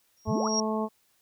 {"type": "tone with exponential growth", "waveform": "sine", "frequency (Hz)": 5610, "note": "F8", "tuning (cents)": 7, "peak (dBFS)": -23, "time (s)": [0.17, 0.6], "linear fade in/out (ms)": 2, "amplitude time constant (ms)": 92}
{"type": "harmonic tone", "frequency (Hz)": 217.5, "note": "A3", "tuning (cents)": -20, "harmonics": [1, 2, 3, 4, 5], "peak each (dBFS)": [-29, -32, -34, -35, -36], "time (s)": [0.25, 0.89], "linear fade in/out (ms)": 50}
{"type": "exponential sweep", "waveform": "sine", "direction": "up", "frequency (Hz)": [78.8, 1480], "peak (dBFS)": -28, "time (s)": [0.27, 0.48], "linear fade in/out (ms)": 10}
{"effects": ["white hiss -68 dBFS RMS until 1.21 s"]}